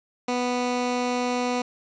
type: tone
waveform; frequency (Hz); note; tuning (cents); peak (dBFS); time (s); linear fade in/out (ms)
15% pulse; 246.9; B3; 0; -17; 0.28-1.62; 5
effects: resampled to 16000 Hz + 8-bit